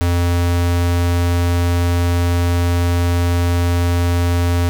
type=tone; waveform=square; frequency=87 Hz; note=F2; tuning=6 cents flat; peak=-14 dBFS; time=0.01-4.69 s; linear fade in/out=0 ms; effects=none